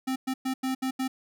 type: tone bursts at uneven times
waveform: square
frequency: 261.6 Hz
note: C4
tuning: in tune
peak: -27 dBFS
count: 6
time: 0.07-0.16 / 0.27-0.34 / 0.45-0.54 / 0.63-0.75 / 0.82-0.91 / 0.99-1.08 s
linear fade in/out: 10 ms
effects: none